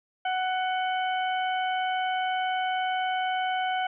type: harmonic tone with a mistuned harmonic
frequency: 743 Hz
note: F#5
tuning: 7 cents sharp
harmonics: 1 / 2 / 3 / 4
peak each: -26 / -33 / -38 / -37 dBFS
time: 0.25-3.87 s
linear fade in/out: 5 ms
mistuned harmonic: 4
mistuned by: +31 cents
effects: none